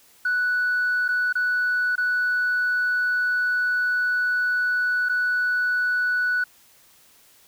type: tone with dropouts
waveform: sine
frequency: 1480 Hz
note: F#6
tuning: in tune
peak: -18 dBFS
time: 0.25-6.44 s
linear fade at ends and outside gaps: 5 ms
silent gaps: 1.081-1.087 / 1.327-1.353 / 1.956-1.979 / 5.088-5.094 s
effects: tanh soft clip ceiling -17 dBFS + white hiss -55 dBFS RMS until 7.47 s